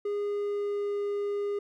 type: tone with pitch glide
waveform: triangle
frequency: 410 to 407.4 Hz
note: G#4 to G#4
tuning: -22 to -33 cents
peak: -26 dBFS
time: 0.05-1.59 s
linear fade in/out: 5 ms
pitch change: -11 cents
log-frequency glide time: 0.19-1.01 s
effects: none